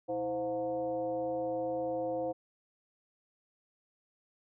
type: tone with frequency modulation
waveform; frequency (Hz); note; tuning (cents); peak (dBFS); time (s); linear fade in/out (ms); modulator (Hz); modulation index
sine; 520; C5; -11; -31; 0.08-2.33; 20; 197; 0.94
effects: none